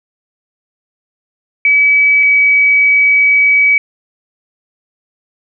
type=tone pair in turn; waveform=sine; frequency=2286 / 2277 Hz; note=D7 / C#7; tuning=-47 / +46 cents; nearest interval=unison; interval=7 cents; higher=first; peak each=-6 dBFS; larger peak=neither; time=1.65-2.23 / 2.23-3.78 s; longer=second; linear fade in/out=2 ms; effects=none